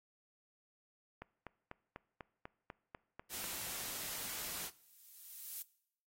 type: click train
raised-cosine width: 0.5 ms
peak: -31 dBFS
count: 10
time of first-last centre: 1.22-3.442 s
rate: 4.05 Hz
type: noise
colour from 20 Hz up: white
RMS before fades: -43 dBFS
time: 3.29-4.71 s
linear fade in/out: 50 ms
type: noise with exponential growth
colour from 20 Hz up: violet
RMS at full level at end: -41 dBFS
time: 4.28-5.62 s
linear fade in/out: 1 ms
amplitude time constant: 290 ms
effects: noise-tail reverb RT60 0.7 s tail -21 dB re dry + AAC 48 kbps